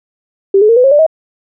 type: tone with pitch steps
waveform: sine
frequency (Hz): 392 / 425 / 460.8 / 499.6 / 541.7 / 587.3 / 636.8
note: G4 / G#4 / A#4 / B4 / C#5 / D5 / D#5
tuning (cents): 0 / +40 / -20 / +20 / -40 / 0 / +40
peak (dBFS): -4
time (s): 0.54-1.065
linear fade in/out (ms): 5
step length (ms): 75
effects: none